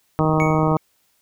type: harmonic tone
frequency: 156.5 Hz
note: D#3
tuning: 10 cents sharp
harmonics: 1 / 2 / 3 / 4 / 5 / 6 / 7 / 8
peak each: -19 / -22 / -24 / -25 / -26 / -27 / -27 / -28 dBFS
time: 0.19-0.77 s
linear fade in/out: 0 ms
type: click train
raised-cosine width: 3 ms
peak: -19 dBFS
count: 13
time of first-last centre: 0.21-0.716 s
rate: 23.7 Hz
type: tone with exponential decay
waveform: triangle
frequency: 2231 Hz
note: C#7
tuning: 11 cents sharp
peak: -19 dBFS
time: 0.4-0.79 s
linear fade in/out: 0 ms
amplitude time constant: 83 ms
effects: white hiss -64 dBFS RMS until 1.21 s